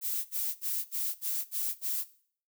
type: noise bursts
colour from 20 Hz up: violet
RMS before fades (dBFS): -32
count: 7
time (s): 0.01-2.05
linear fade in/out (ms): 50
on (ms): 240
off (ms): 60
effects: noise-tail reverb RT60 0.5 s tail -17 dB re dry